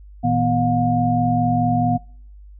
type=tone cluster; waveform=sine; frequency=115.9 / 160.5 / 245.4 / 714 Hz; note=A#2 / E3 / B3 / F5; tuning=-10 / -46 / -11 / +38 cents; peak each=-22 / -24 / -20 / -20 dBFS; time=0.23-1.98 s; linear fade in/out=20 ms; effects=noise-tail reverb RT60 0.6 s tail -25 dB re dry + added 50 Hz sine -39 dBFS peak until 2.59 s